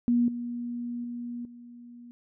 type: tone with level steps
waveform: sine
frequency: 240 Hz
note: B3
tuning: 49 cents flat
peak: -20 / -31 / -33 / -44 dBFS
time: 0.08-2.11 s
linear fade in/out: 0 ms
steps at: 0.28 / 1.04 / 1.45 s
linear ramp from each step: 2 ms
effects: none